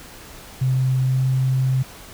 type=tone with pitch glide; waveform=sine; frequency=130 to 130.83 Hz; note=C3 to C3; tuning=-11 to 0 cents; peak=-16 dBFS; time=0.61-1.83 s; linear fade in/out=10 ms; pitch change=+11 cents; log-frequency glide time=1.11-1.19 s; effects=pink hiss -41 dBFS RMS until 2.13 s